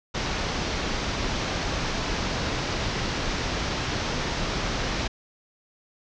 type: low-pass noise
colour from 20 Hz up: pink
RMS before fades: -28 dBFS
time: 0.14-5.08 s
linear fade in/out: 10 ms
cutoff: 6200 Hz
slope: 48 dB/octave
effects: none